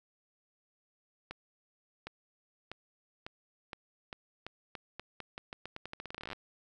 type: accelerating click train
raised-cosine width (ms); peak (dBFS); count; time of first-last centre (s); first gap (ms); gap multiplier
0.3; -25; 30; 1.31-6.331; 760; 0.85
effects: none